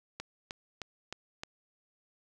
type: click train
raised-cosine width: 0.2 ms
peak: -21 dBFS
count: 5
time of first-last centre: 0.2-1.435 s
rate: 3.24 Hz
effects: none